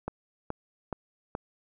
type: click train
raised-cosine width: 1 ms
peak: -18 dBFS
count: 4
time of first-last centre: 0.08-1.351 s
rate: 2.36 Hz
effects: none